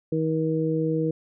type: harmonic tone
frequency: 159.2 Hz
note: D#3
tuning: 40 cents sharp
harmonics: 1 / 2 / 3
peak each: -26 / -26 / -26 dBFS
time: 0.12-1.11 s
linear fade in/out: 5 ms
effects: none

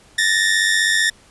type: tone pair together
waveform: sawtooth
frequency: 1762 / 1857.6 Hz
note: A6 / A#6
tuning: +2 / -7 cents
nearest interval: minor second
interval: 91 cents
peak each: -14 dBFS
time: 0.18-1.1 s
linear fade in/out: 5 ms
effects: pink hiss -50 dBFS RMS until 1.3 s + resampled to 24000 Hz

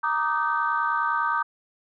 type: chord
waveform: sine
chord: Eb major seventh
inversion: second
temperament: equal with one note detuned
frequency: 932.3 / 1174.7 / 1244.5 / 1541.9 Hz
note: Bb5 / D6 / Eb6 / G6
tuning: 0 / 0 / 0 / -29 cents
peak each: -27 dBFS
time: 0.03-1.43 s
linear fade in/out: 10 ms
effects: tanh soft clip ceiling -11 dBFS

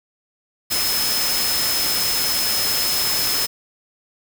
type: tone in noise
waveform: sine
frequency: 5170 Hz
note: E8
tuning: 34 cents flat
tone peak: -22 dBFS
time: 0.7-3.47 s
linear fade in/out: 20 ms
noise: white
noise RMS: -22 dBFS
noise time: 0.7-3.47 s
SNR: -3 dB
effects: none

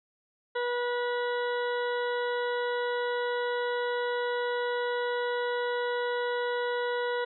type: harmonic tone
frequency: 486.1 Hz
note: B4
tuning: 28 cents flat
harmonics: 1 / 2 / 3 / 4 / 6 / 7 / 8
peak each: -29 / -35 / -36 / -40 / -48 / -46 / -46 dBFS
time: 0.55-7.25 s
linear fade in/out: 10 ms
effects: none

